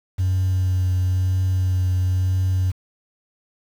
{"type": "tone with vibrato", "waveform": "sine", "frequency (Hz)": 92.5, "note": "F#2", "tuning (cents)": 0, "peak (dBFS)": -15, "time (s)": [0.18, 2.72], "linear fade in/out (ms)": 20, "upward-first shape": "triangle", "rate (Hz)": 1, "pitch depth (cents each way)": 19, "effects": ["tanh soft clip ceiling -15 dBFS", "7-bit"]}